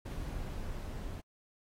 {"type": "noise with level ramp", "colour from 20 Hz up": "brown", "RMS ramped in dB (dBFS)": [-38, -41], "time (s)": [0.05, 1.21], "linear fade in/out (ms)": 10, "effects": ["AAC 48 kbps"]}